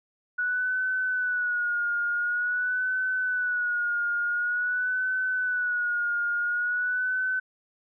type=tone with vibrato; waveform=sine; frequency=1467 Hz; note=F#6; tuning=15 cents flat; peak=-24 dBFS; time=0.38-7.4 s; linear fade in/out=10 ms; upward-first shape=sine; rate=0.47 Hz; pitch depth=56 cents each way; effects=none